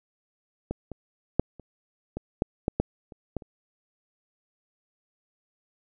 clicks, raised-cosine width 2 ms, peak -16 / -23 / -6 / -30 / -19 / -9 / -10 / -9 / -30 / -16 / -30 dBFS, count 11, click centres 0.71 / 0.917 / 1.396 / 1.597 / 2.17 / 2.421 / 2.681 / 2.8 / 3.122 / 3.367 / 3.422 s, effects none

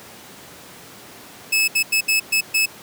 sawtooth tone bursts at uneven times, 2600 Hz, E7, 24 cents flat, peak -12 dBFS, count 6, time 1.52-1.68 / 1.75-1.83 / 1.92-2.01 / 2.08-2.2 / 2.32-2.41 / 2.54-2.66 s, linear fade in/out 10 ms, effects pink hiss -41 dBFS RMS until 2.82 s + high-pass 150 Hz 12 dB/octave

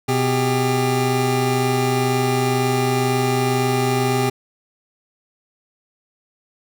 25% pulse tone pair together, 125.99 / 400 Hz, B2 / G4, +35 / +35 cents, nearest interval octave + minor sixth, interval 2000 cents, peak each -16 dBFS, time 0.08-4.3 s, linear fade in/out 10 ms, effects none

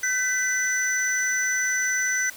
sine tone cluster, 1529 / 1991 / 5990 Hz, G6 / B6 / F#8, -44 / +14 / +20 cents, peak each -26 dBFS, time 0.03-2.3 s, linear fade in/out 5 ms, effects white hiss -43 dBFS RMS until 2.36 s

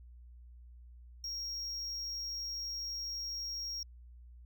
triangle tone, 5588 Hz, F8, in tune, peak -36 dBFS, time 1.24-3.83 s, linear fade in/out 2 ms, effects added 60 Hz sine -51 dBFS peak until 4.45 s

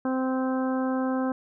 harmonic tone, 260 Hz, C4, 11 cents flat, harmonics 1 / 2 / 3 / 4 / 5 / 6, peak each -25 / -31 / -35 / -37 / -39 / -41 dBFS, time 0.05-1.32 s, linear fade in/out 2 ms, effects none

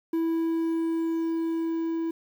triangle tone with level ramp, 328.6 Hz, E4, 5 cents flat, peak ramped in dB -21 to -24 dBFS, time 0.13-2.11 s, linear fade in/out 5 ms, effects 9-bit

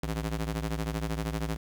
sawtooth ring-modulated tone, 110 Hz, A2, in tune, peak -23 dBFS, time 0.03-1.57 s, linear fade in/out 5 ms, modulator 48.6 Hz, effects 9-bit

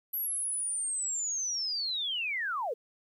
sine linear sweep, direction down, 11840 to 416.7 Hz, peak -30 dBFS, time 0.13-2.74 s, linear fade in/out 10 ms, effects 11-bit

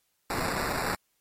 violet noise with sample-and-hold, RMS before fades -30 dBFS, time 0.3-0.95 s, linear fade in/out 2 ms, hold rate 3150 Hz, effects white hiss -73 dBFS RMS until 1.2 s + MP3 64 kbps

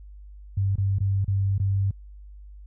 sine tone with dropouts, 98 Hz, G2, in tune, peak -20 dBFS, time 0.57-1.91 s, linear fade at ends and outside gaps 5 ms, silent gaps 0.757-0.781 / 0.986-1.004 / 1.246-1.279 / 1.581-1.598 s, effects added 50 Hz sine -41 dBFS peak until 2.66 s

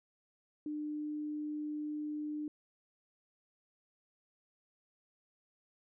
sine tone, 300.2 Hz, D4, 38 cents sharp, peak -36 dBFS, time 0.66-2.48 s, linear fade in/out 2 ms, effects none

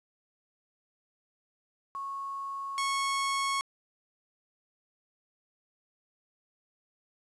sine / sawtooth tone pair in turn, 1100 / 1100 Hz, C#6 / C#6, -14 / -14 cents, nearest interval unison, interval 0 cents, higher neither, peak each -34 / -24 dBFS, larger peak second, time 1.95-2.78 / 2.78-3.61 s, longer neither, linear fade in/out 0 ms, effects resampled to 24000 Hz + 10-bit

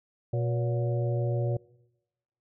harmonic tone with a mistuned harmonic, 120.6 Hz, B2, 41 cents flat, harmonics 1 / 3 / 4 / 5 / 6, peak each -26 / -36 / -38 / -35 / -44 dBFS, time 0.33-1.57 s, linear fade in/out 5 ms, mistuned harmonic 5, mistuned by -100 cents, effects noise-tail reverb RT60 1.0 s tail -24 dB re dry

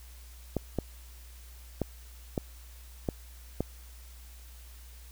clicks, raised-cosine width 2 ms, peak -15 dBFS, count 6, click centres 0.567 / 0.787 / 1.817 / 2.378 / 3.088 / 3.606 s, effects added 60 Hz sine -47 dBFS peak until 5.11 s + white hiss -56 dBFS RMS until 5.11 s

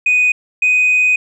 sine tone pair in turn, 2489 / 2498 Hz, D#7 / D#7, 0 / +6 cents, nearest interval unison, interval 6 cents, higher second, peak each -8 dBFS, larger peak neither, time 0.06-0.32 / 0.62-1.16 s, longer second, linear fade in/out 5 ms, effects tanh soft clip ceiling -7 dBFS

